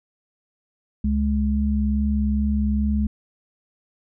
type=tone pair together; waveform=sine; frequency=69.3 / 210.3 Hz; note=C#2 / G#3; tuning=0 / +22 cents; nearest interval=octave + perfect fifth; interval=1922 cents; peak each=-21 dBFS; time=1.04-3.07 s; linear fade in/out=5 ms; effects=none